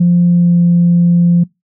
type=tone with pitch glide; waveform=sine; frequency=174.61 to 173 Hz; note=F3 to F3; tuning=0 to -16 cents; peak=-5 dBFS; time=0-1.44 s; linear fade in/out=10 ms; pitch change=-16 cents; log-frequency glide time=0.23-0.6 s; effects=noise-tail reverb RT60 0.2 s tail -24 dB re dry + tanh soft clip ceiling -2 dBFS